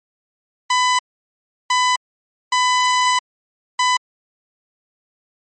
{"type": "tone bursts at uneven times", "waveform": "sawtooth", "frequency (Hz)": 1000, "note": "B5", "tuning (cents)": 21, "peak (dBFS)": -10, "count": 4, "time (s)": [[0.7, 0.99], [1.7, 1.96], [2.52, 3.19], [3.79, 3.97]], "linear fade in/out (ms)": 5, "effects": ["MP3 32 kbps"]}